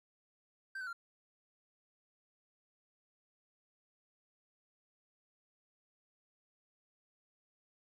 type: tone with pitch steps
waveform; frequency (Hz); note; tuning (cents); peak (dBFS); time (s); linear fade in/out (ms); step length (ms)
triangle; 1564 / 1500 / 1385; G6 / F#6 / F6; -4 / +23 / -15; -38; 0.75-0.93; 5; 60
effects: none